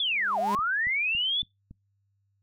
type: linear two-way sweep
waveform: sine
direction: down then up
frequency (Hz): 3520 to 622.3 to 3520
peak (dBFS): -24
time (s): 0-1.42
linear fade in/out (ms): 2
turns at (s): 0.39
type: tone with exponential growth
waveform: sawtooth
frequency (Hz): 203.7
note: G#3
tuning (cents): -33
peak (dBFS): -24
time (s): 0.04-0.55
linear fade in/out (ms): 0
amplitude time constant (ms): 110
type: click train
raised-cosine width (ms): 5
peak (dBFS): -33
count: 5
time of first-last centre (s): 0.59-1.71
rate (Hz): 3.57
effects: noise-tail reverb RT60 0.2 s tail -26 dB re dry + added 99 Hz sine -69 dBFS peak until 2.42 s